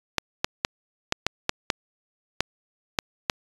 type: clicks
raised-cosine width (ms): 0.2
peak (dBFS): -3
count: 10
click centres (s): 0.183 / 0.445 / 0.649 / 1.124 / 1.266 / 1.494 / 1.702 / 2.406 / 2.988 / 3.298
effects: resampled to 24000 Hz